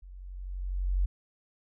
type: tone with level ramp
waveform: sine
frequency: 46 Hz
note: F#1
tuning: 9 cents flat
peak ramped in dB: -45 to -22 dBFS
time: 0.02-1.06 s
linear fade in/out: 10 ms
effects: none